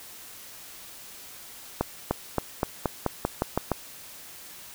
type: accelerating click train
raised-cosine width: 1 ms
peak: -9 dBFS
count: 10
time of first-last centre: 1.81-3.717 s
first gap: 300 ms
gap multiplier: 0.91
effects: white hiss -45 dBFS RMS until 4.74 s